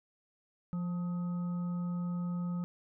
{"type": "harmonic tone with a mistuned harmonic", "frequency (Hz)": 175.5, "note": "F3", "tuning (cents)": 9, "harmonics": [1, 3, 5, 7], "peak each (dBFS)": [-32, -53, -56, -51], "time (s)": [0.73, 2.64], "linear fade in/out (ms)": 0, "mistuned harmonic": 7, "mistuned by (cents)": 47, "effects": []}